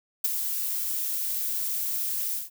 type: noise with ADSR envelope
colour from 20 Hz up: violet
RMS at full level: -21 dBFS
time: 0.24-2.5 s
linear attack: 9 ms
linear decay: 18 ms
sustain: -8 dB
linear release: 160 ms
effects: none